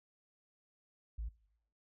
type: tone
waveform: sine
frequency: 55 Hz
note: A1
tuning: in tune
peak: -36 dBFS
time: 1.18-1.29 s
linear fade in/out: 10 ms
effects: noise-tail reverb RT60 0.8 s tail -22 dB re dry + tanh soft clip ceiling -34 dBFS